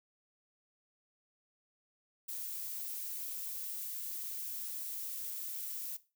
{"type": "noise", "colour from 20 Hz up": "violet", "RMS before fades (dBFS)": -41, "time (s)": [2.28, 5.97], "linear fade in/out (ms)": 10, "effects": ["noise-tail reverb RT60 0.3 s tail -17 dB re dry"]}